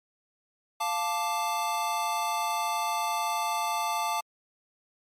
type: chord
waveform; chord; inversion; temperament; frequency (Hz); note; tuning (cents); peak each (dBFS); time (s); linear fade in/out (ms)
square; D minor; first; equal; 698.5 / 880 / 1174.7; F5 / A5 / D6; 0 / 0 / 0; -34 / -30 / -33; 0.8-4.21; 10
effects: MP3 64 kbps